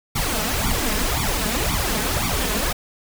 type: noise with flanger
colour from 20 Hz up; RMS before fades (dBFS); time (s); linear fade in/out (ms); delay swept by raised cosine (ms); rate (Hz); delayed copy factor
pink; -22; 0.15-2.73; 10; 0.86 to 4.76; 1.9; +0.95
effects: none